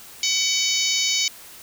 harmonic tone, 753 Hz, F#5, 30 cents sharp, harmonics 3 / 4 / 5 / 6 / 7 / 8 / 9, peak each -27 / -27 / -27 / -27 / -27 / -27 / -27 dBFS, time 0.23-1.28 s, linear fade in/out 2 ms, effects white hiss -43 dBFS RMS until 1.62 s

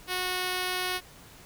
5% pulse tone, 366 Hz, F#4, 19 cents flat, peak -17 dBFS, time 0.07-1.01 s, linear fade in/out 50 ms, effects pink hiss -51 dBFS RMS until 1.45 s

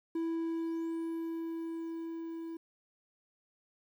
triangle tone with level ramp, 329.6 Hz, E4, in tune, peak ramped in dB -29 to -37 dBFS, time 0.15-2.57 s, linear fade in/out 5 ms, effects 11-bit

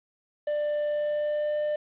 triangle tone with pitch glide, 593 to 599.2 Hz, D5 to D5, +17 to +35 cents, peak -23 dBFS, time 0.47-1.76 s, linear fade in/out 5 ms, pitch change +18 cents, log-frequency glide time 0.89-1.63 s, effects resampled to 8000 Hz + 9-bit

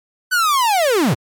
45% pulse linear sweep, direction down, 1523 to 90.9 Hz, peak -13 dBFS, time 0.31-1.15 s, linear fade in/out 20 ms, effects MP3 96 kbps

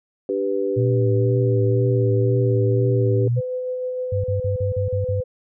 sine chord, G major, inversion second, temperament equal, 293.7 / 392 / 493.9 Hz, D4 / G4 / B4, 0 / 0 / 0 cents, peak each -28 / -22 / -24 dBFS, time 0.29-3.28 s, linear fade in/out 2 ms
sine tone with vibrato, 116.9 Hz, A#2, 5 cents sharp, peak -17 dBFS, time 0.76-3.41 s, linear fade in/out 20 ms, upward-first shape triangle, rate 2 Hz, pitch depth 84 cents each way
sine tone with tremolo, 506 Hz, B4, 42 cents sharp, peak -22 dBFS, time 3.36-5.24 s, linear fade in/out 20 ms, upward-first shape sine, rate 6.5 Hz, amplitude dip 25%
sine tone bursts, 98.1 Hz, G2, 2 cents sharp, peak -20 dBFS, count 7, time 4.12-5.206 s, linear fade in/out 5 ms, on 120 ms, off 41 ms
effects none

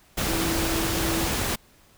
sine tone in noise, 329.6 Hz, E4, in tune, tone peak -28 dBFS, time 0.28-1.29 s, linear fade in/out 10 ms, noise pink, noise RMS -26 dBFS, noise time 0.17-1.56 s, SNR -5 dB, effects pink hiss -57 dBFS RMS until 1.97 s

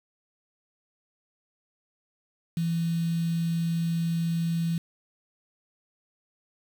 sine tone with quantisation, 166.9 Hz, E3, 22 cents sharp, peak -24 dBFS, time 2.57-4.78 s, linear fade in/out 2 ms, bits 7, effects none

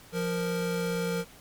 square tone pair together, 174.63 / 466.2 Hz, F3 / A#4, 0 / 0 cents, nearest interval octave + perfect fourth, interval 1700 cents, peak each -31 / -31 dBFS, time 0.12-1.25 s, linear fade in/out 50 ms, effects pink hiss -52 dBFS RMS until 1.4 s + MP3 96 kbps

